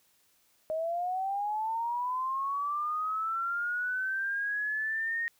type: linear sweep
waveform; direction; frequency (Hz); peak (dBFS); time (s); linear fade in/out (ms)
sine; up; 622.3 to 1864.7; -29; 0.7-5.28; 0
effects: white hiss -68 dBFS RMS until 5.39 s